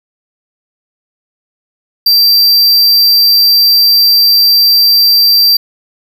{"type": "tone", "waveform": "square", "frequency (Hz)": 4699, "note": "D8", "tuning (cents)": 0, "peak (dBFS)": -5, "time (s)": [2.06, 5.57], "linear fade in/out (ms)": 5, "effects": ["7-bit"]}